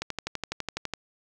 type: click train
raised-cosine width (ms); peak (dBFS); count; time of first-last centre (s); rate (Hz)
0.2; -13; 12; 0.02-0.937; 12
effects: none